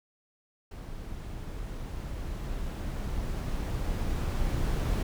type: noise with level ramp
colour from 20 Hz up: brown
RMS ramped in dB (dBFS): -40 to -27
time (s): 0.71-5.03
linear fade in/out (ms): 5
effects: none